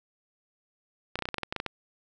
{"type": "clicks", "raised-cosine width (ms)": 0.3, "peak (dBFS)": -15, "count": 12, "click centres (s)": [1.156, 1.19, 1.223, 1.255, 1.288, 1.343, 1.383, 1.433, 1.525, 1.563, 1.601, 1.663], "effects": []}